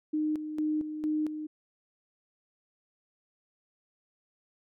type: tone with tremolo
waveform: sine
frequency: 306.5 Hz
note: D#4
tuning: 26 cents flat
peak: -26 dBFS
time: 0.13-1.47 s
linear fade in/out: 10 ms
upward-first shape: square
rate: 2.2 Hz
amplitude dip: 60%
effects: none